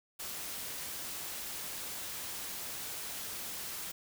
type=noise; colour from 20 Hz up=white; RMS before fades=-41 dBFS; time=0.19-3.92 s; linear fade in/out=10 ms; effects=none